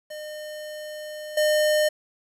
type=tone with level steps; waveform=square; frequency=608 Hz; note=D#5; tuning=40 cents flat; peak=-34 / -19 dBFS; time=0.1-1.89 s; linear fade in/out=10 ms; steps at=1.37 s; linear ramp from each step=5 ms; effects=resampled to 32000 Hz + 9-bit